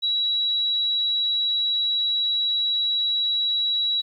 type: tone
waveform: sine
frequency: 3896 Hz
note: B7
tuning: 24 cents flat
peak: -20 dBFS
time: 0.02-4.02 s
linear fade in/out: 20 ms
effects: 10-bit